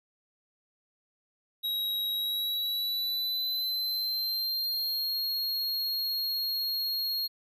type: tone with pitch glide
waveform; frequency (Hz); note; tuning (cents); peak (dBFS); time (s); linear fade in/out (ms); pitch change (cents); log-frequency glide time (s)
square; 3834 to 4279; A#7 to C8; +48 to +38; -29; 1.63-7.28; 20; +190; 2.12-5.21
effects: none